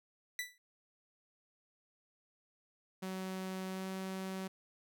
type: tone with exponential decay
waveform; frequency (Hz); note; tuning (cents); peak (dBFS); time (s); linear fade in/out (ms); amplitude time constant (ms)
sawtooth; 1975.5; B6; 0; -30; 0.39-0.58; 1; 40
type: tone with pitch glide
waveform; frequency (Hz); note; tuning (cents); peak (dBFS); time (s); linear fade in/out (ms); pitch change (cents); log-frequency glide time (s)
sawtooth; 188 to 189.64; F#3 to F#3; +28 to +43; -35; 3.02-4.48; 10; +15; 3.68-3.87
effects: none